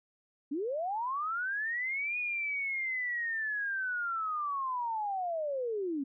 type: linear two-way sweep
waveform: sine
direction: up then down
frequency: 261.6 to 2475 to 261.6 Hz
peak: -31 dBFS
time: 0.51-6.04 s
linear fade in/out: 10 ms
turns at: 2.18 s
effects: none